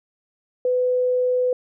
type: tone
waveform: sine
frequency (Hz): 501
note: B4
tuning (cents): +25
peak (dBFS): -17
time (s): 0.65-1.53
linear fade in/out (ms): 2
effects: none